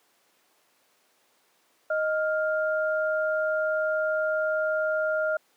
sine tone pair together, 624 / 1402.9 Hz, D#5 / F6, +5 / +7 cents, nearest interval octave + major second, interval 1402 cents, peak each -24 / -28 dBFS, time 1.9-5.37 s, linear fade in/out 5 ms, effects pink hiss -65 dBFS RMS until 5.56 s + high-pass 400 Hz 12 dB/octave

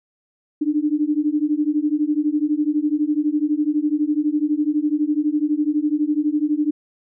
sine beating tone pair, 293.7 / 305.7 Hz, D4 / D#4, 0 / -30 cents, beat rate 12 Hz, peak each -20 dBFS, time 0.61-6.71 s, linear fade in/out 10 ms, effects none

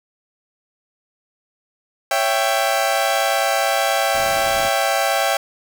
sawtooth chord, C# diminished, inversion none, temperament equal with one note detuned, 554.4 / 665 / 784 Hz, C#5 / E5 / G5, 0 / +15 / 0 cents, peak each -19 / -17 / -16 dBFS, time 2.11-5.37 s, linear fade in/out 2 ms
pink noise, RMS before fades -33 dBFS, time 4.14-4.69 s, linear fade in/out 10 ms
effects none

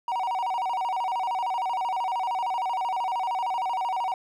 triangle tone with vibrato, 845 Hz, G#5, 30 cents sharp, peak -23 dBFS, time 0.08-4.14 s, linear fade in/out 2 ms, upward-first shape square, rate 13 Hz, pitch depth 200 cents each way, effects none

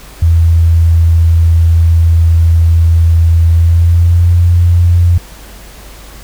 sine tone with pitch glide, 83 to 86.88 Hz, E2 to F2, +12 to -8 cents, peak -4 dBFS, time 0.22-5.18 s, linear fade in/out 5 ms, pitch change +80 cents, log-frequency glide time 3.48-4.31 s, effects added 50 Hz sine -33 dBFS peak until 6.23 s + pink hiss -35 dBFS RMS until 6.23 s

